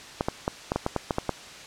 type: clicks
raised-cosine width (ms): 1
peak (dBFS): -10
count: 10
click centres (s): 0.209 / 0.285 / 0.479 / 0.719 / 0.76 / 0.864 / 0.963 / 1.108 / 1.184 / 1.293
effects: white hiss -43 dBFS RMS until 1.66 s + low-pass 6000 Hz 12 dB/octave